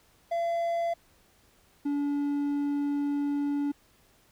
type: tone pair in turn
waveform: triangle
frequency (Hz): 679 / 286.8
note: F5 / D4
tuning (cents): -49 / -41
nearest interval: octave + minor third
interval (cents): 1492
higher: first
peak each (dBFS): -24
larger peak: neither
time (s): 0.31-0.94 / 1.85-3.72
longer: second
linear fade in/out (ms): 10
effects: pink hiss -63 dBFS RMS until 4.31 s